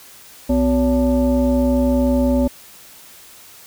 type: tone with frequency modulation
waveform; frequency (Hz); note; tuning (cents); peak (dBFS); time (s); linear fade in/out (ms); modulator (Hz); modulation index
sine; 252.4; B3; +38; -13; 0.49-2.48; 10; 314; 0.99
effects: white hiss -43 dBFS RMS until 3.66 s